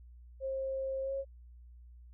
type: tone with pitch glide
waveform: sine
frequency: 534 to 544.6 Hz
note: C5 to C#5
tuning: +35 to -31 cents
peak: -33 dBFS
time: 0.4-1.25 s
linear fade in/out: 50 ms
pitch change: +34 cents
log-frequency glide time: 1.02-1.13 s
effects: added 60 Hz sine -51 dBFS peak until 2.13 s